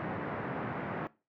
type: band-pass noise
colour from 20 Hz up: pink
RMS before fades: -37 dBFS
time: 0-1.07 s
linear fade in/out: 0 ms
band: 120 to 1800 Hz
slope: 24 dB/octave
effects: noise-tail reverb RT60 0.3 s tail -20 dB re dry